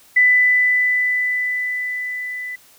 sine tone with level ramp, 1994 Hz, B6, 16 cents sharp, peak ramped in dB -9 to -26 dBFS, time 0.16-2.56 s, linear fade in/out 10 ms, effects white hiss -50 dBFS RMS until 2.78 s

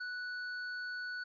sine tone with hard clipping, 1480 Hz, F#6, in tune, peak -40 dBFS, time 0-1.24 s, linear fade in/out 10 ms, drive 13 dB, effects resampled to 11025 Hz

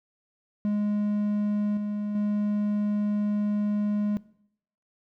triangle tone with level steps, 207.7 Hz, G#3, in tune, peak -21 / -25 / -21 dBFS, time 0.65-4.17 s, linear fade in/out 0 ms, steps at 1.77 / 2.15 s, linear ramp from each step 2 ms, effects noise-tail reverb RT60 0.7 s tail -20 dB re dry

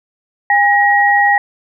sine tone pair together, 813 / 1898.2 Hz, G#5 / A#6, -37 / +31 cents, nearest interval octave + minor third, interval 1468 cents, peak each -11 dBFS, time 0.5-1.38 s, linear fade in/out 2 ms, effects none

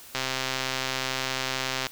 click train, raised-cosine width 0.2 ms, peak -10 dBFS, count 226, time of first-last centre 0.15-1.868 s, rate 131 Hz, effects white hiss -47 dBFS RMS until 1.91 s

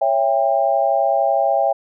sine chord, C# diminished, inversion none, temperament just, 554.4 / 665.2 / 798.3 Hz, C#5 / E5 / G5, 0 / +16 / +31 cents, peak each -20 / -18 / -18 dBFS, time 0.01-1.73 s, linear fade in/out 10 ms, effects none

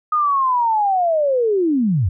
sine linear sweep, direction down, 1244.5 to 77.78 Hz, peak -14 dBFS, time 0.12-2.09 s, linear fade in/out 5 ms, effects none

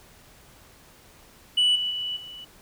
sine tone with level steps, 2960 Hz, F#7, in tune, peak -15 / -24 / -27 / -38 dBFS, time 1.57-2.45 s, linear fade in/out 10 ms, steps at 1.75 / 1.9 / 2.16 s, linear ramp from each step 10 ms, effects tanh soft clip ceiling -16 dBFS + pink hiss -53 dBFS RMS until 2.61 s

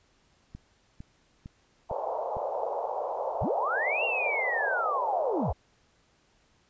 click train, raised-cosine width 5 ms, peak -29 dBFS, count 5, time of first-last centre 0.55-2.368 s, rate 2.2 Hz
pink band-pass noise, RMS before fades -32 dBFS, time 1.89-5.53 s, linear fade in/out 20 ms, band 480 to 930 Hz, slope 48 dB/octave
sine linear two-way sweep, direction up then down, 36 to 2794 to 36 Hz, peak -27 dBFS, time 3.41-5.53 s, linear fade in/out 10 ms, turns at 4.04 s
effects pink hiss -66 dBFS RMS until 6.69 s + resampled to 16000 Hz

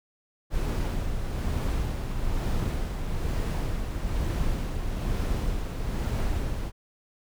brown noise with tremolo, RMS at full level -26 dBFS, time 0.5-6.72 s, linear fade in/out 50 ms, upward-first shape sine, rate 1.1 Hz, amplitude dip 40%, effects none

